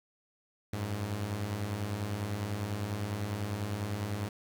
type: beating tone pair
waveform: sawtooth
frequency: 94.4 / 104.4 Hz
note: F#2 / G#2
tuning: +35 / +10 cents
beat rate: 10 Hz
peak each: -35 / -30 dBFS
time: 0.73-4.29 s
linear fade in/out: 5 ms
effects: 10-bit